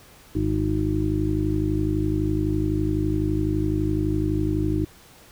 harmonic tone, 51.91 Hz, G#1, in tune, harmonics 1 / 2 / 3 / 4 / 6 / 7, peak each -28 / -26 / -31 / -35 / -24 / -30 dBFS, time 0.35-4.85 s, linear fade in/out 5 ms, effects pink hiss -50 dBFS RMS until 5.31 s

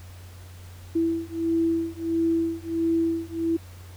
sine beating tone pair, 329.6 / 331.1 Hz, E4 / E4, 0 / +8 cents, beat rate 1.5 Hz, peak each -25 dBFS, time 0.95-3.57 s, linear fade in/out 10 ms, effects added 90 Hz sine -41 dBFS peak until 3.96 s + pink hiss -51 dBFS RMS until 3.96 s

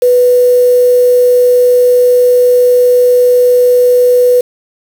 sine tone with quantisation, 493.9 Hz, B4, in tune, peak -4 dBFS, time 0.02-4.41 s, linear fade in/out 5 ms, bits 4, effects none

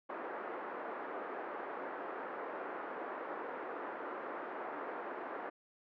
pink band-pass noise, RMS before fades -43 dBFS, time 0.09-5.5 s, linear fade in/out 10 ms, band 340 to 1600 Hz, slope 24 dB/octave, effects none

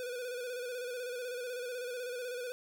square tone with vibrato, 493.9 Hz, B4, in tune, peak -38 dBFS, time 0-2.52 s, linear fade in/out 0 ms, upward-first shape square, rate 16 Hz, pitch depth 42 cents each way, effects none

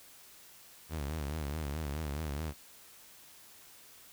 sawtooth tone with vibrato, 74.8 Hz, D2, 32 cents sharp, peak -31 dBFS, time 0.89-2.54 s, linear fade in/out 50 ms, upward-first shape sine, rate 4.7 Hz, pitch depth 130 cents each way, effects white hiss -56 dBFS RMS until 4.12 s

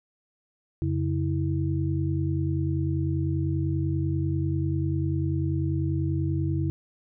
sine tone cluster, 89.9 / 140.1 / 324.9 Hz, F#2 / C#3 / E4, -49 / +19 / -25 cents, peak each -27 / -27 / -30 dBFS, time 0.82-6.7 s, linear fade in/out 0 ms, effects none

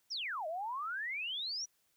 sine exponential two-way sweep, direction down then up, 5970 to 610 to 5970 Hz, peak -36 dBFS, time 0.1-1.66 s, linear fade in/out 20 ms, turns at 0.47 s, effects white hiss -75 dBFS RMS until 1.96 s

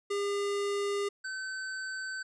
square tone pair in turn, 403.9 / 1532 Hz, G#4 / G6, -48 / -40 cents, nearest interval octave + major seventh, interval 2308 cents, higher second, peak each -30 / -36 dBFS, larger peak first, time 0.1-1.09 / 1.24-2.23 s, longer neither, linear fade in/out 10 ms, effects resampled to 22050 Hz

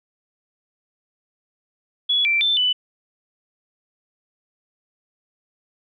sine tone with pitch steps, 3385 / 2346 / 3543 / 2988 Hz, G#7 / D7 / A7 / F#7, +32 / -2 / +11 / +16 cents, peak -16 dBFS, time 2.09-2.73 s, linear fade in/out 10 ms, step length 160 ms, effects none

